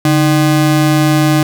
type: ring-modulated tone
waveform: square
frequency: 227.4 Hz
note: A#3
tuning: 43 cents flat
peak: -6 dBFS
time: 0.05-1.43 s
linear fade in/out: 2 ms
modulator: 83.5 Hz
effects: none